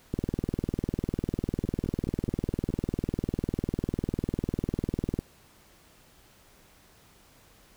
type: two click trains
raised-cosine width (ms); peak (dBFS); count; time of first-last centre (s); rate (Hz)
3; -15 / -23; 102 / 6; 0.14-5.19 / 1.65-2.703; 20 / 4.75
effects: pink hiss -58 dBFS RMS until 7.76 s